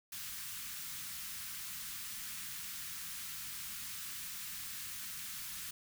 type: band-stop noise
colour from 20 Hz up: white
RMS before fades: -44 dBFS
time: 0.12-5.71 s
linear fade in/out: 5 ms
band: 220 to 1200 Hz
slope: 24 dB/octave
effects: none